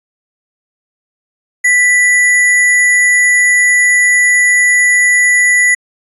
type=tone with sample-and-hold; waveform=sine; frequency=1975.5 Hz; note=B6; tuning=in tune; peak=-6 dBFS; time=1.64-5.75 s; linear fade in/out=10 ms; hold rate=8820 Hz; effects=resampled to 32000 Hz